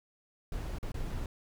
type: noise with dropouts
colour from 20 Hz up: brown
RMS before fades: -36 dBFS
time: 0.52-1.26 s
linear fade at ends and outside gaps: 2 ms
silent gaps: 0.785-0.828 / 0.919-0.942 s
effects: none